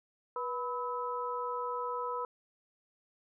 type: tone cluster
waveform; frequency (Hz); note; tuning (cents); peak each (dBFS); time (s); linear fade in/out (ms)
sine; 487 / 995 / 1291; B4 / B5 / E6; -24 / +13 / -37; -38 / -36 / -39; 0.36-2.25; 2
effects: none